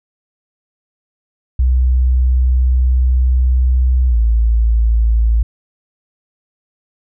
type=tone with pitch glide; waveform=sine; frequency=63.1 to 56.22 Hz; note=B1 to A1; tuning=+38 to +38 cents; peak=-9 dBFS; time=1.59-5.43 s; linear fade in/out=5 ms; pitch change=-200 cents; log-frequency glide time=4.08-4.17 s; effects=none